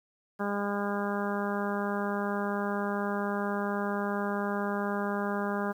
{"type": "harmonic tone", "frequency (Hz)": 202.7, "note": "G#3", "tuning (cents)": -42, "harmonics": [1, 2, 3, 4, 5, 6, 7, 8], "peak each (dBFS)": [-32, -35, -37, -38, -39, -40, -40, -41], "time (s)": [0.39, 5.73], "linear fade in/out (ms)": 20, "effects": ["10-bit"]}